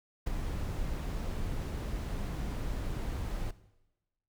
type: noise with ADSR envelope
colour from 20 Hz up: brown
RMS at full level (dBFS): -29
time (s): 0.26-3.51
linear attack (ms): 15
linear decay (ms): 4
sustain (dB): -6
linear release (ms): 5
effects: noise-tail reverb RT60 1.0 s tail -18 dB re dry